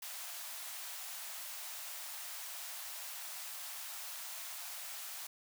white high-pass noise, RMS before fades -45 dBFS, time 0.02-5.27 s, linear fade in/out 5 ms, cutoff 590 Hz, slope 96 dB/octave, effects none

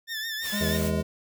20% pulse tone with vibrato, 1777 Hz, A6, 17 cents sharp, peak -25 dBFS, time 0.07-0.8 s, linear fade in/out 50 ms, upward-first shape triangle, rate 6.2 Hz, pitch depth 70 cents each way
white noise, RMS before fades -36 dBFS, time 0.41-0.92 s, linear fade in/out 50 ms
square tone, 206.3 Hz, G#3, 11 cents flat, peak -29 dBFS, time 0.52-1.03 s, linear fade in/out 20 ms
harmonic tone, 80.1 Hz, E2, 49 cents flat, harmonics 1 / 2 / 3 / 4 / 5 / 6 / 7 / 8, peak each -30 / -30 / -41 / -41 / -33 / -35 / -40 / -36 dBFS, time 0.6-1.03 s, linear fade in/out 20 ms
effects none

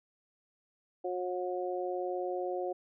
harmonic tone, 180.9 Hz, F#3, 39 cents flat, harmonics 2 / 3 / 4, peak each -35 / -37 / -38 dBFS, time 1.04-2.73 s, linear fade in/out 10 ms, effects none

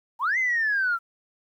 sine linear two-way sweep, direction up then down, 856 to 2093 to 1335 Hz, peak -20 dBFS, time 0.19-0.99 s, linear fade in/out 50 ms, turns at 0.38 s, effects tanh soft clip ceiling -17 dBFS + 10-bit

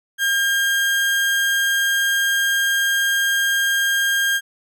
35% pulse tone, 1609 Hz, G6, 45 cents sharp, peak -15 dBFS, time 0.18-4.41 s, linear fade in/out 50 ms, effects none

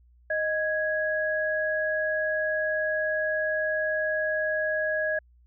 sine tone pair together, 621.8 / 1661.2 Hz, D#5 / G#6, -1 / 0 cents, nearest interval octave + perfect fourth, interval 1701 cents, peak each -27 dBFS, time 0.3-5.19 s, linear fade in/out 5 ms, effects added 60 Hz sine -55 dBFS peak until 5.46 s

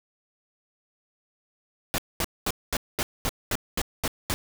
pink noise bursts, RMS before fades -26 dBFS, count 10, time 1.94-4.34 s, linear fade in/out 0 ms, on 42 ms, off 220 ms, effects none

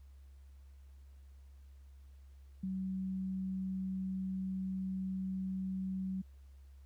sine tone with ADSR envelope, 188.9 Hz, F#3, 36 cents sharp, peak -33 dBFS, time 2.63-6.22 s, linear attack 8 ms, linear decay 9 ms, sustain -2 dB, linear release 11 ms, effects added 68 Hz sine -53 dBFS peak until 6.85 s + pink hiss -75 dBFS RMS until 6.85 s

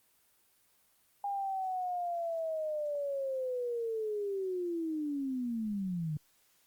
sine linear sweep, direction down, 810 to 146.83 Hz, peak -32 dBFS, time 1.24-6.17 s, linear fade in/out 2 ms, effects white hiss -69 dBFS RMS until 6.66 s + Opus 24 kbps

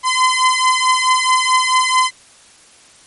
sawtooth beating tone pair, 1023 / 1027.6 Hz, C6 / C6, -39 / -32 cents, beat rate 4.6 Hz, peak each -11 dBFS, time 0.03-2.11 s, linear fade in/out 50 ms, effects white hiss -46 dBFS RMS until 3.06 s + MP3 48 kbps

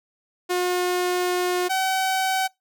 sawtooth tone pair in turn, 359.6 / 760.1 Hz, F#4 / F#5, -49 / +46 cents, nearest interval octave + minor second, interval 1295 cents, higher second, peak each -17 dBFS, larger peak neither, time 0.49-1.69 / 1.69-2.48 s, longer first, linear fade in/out 20 ms, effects noise-tail reverb RT60 0.2 s tail -25 dB re dry

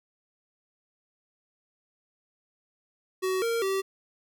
square tone with pitch steps, 375 / 462.3 / 386.3 Hz, F#4 / A#4 / G4, +23 / -14 / -25 cents, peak -26 dBFS, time 3.22-3.82 s, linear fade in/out 20 ms, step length 200 ms, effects none

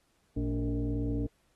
sine tone with frequency modulation, 116.54 Hz, A#2, in tune, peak -28 dBFS, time 0.36-1.27 s, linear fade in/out 10 ms, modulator 171 Hz, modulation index 1.5, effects pink hiss -72 dBFS RMS until 1.55 s + AAC 32 kbps

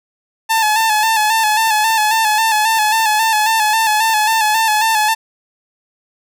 sawtooth tone with vibrato, 873 Hz, A5, 14 cents flat, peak -8 dBFS, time 0.49-5.15 s, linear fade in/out 20 ms, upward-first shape square, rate 3.7 Hz, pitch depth 42 cents each way, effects none

